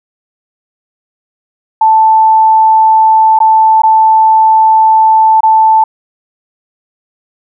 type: tone with dropouts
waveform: sine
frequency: 880 Hz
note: A5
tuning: in tune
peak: -3 dBFS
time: 1.81-5.84 s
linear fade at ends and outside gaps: 5 ms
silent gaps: 3.39-3.402 / 3.82-3.834 / 5.407-5.432 s
effects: none